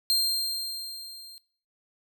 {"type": "tone with level ramp", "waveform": "40% pulse", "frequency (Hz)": 4186, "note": "C8", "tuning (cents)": 0, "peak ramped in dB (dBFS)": [-19, -43], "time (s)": [0.1, 1.38], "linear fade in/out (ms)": 0, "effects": ["noise-tail reverb RT60 0.5 s tail -21 dB re dry"]}